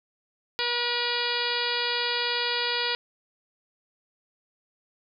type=harmonic tone; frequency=481.2 Hz; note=B4; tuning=45 cents flat; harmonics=1 / 2 / 3 / 4 / 5 / 6 / 7 / 8 / 9 / 10; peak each=-34 / -34 / -34 / -34 / -34 / -34 / -34 / -34 / -34 / -34 dBFS; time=0.59-2.95 s; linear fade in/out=0 ms; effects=none

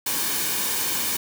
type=noise with comb filter; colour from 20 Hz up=white; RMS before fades=-25 dBFS; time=0.06-1.17 s; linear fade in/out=5 ms; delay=1.5 ms; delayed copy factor=-0.55; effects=none

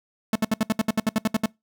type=tone bursts; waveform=45% pulse; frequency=218.9 Hz; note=A3; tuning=9 cents flat; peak=-18 dBFS; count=13; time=0.33-1.459 s; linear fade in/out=2 ms; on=25 ms; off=67 ms; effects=noise-tail reverb RT60 0.2 s tail -24 dB re dry

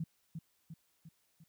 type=tone with echo; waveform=sine; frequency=161.9 Hz; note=E3; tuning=31 cents flat; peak=-34 dBFS; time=0-0.04 s; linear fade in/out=5 ms; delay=350 ms; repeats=4; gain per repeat=-5 dB; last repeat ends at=1.44 s; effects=white hiss -75 dBFS RMS until 1.48 s

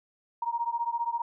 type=beating tone pair; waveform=sine; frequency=932.3 / 947.3 Hz; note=A#5 / A#5; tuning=0 / +28 cents; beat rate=15 Hz; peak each=-30 / -31 dBFS; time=0.42-1.22 s; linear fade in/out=5 ms; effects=none

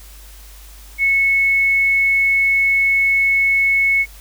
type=tone; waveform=sine; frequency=2200 Hz; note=C#7; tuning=14 cents flat; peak=-12 dBFS; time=0.98-4.06 s; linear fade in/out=50 ms; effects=added 50 Hz sine -38 dBFS peak until 4.2 s + white hiss -44 dBFS RMS until 4.2 s

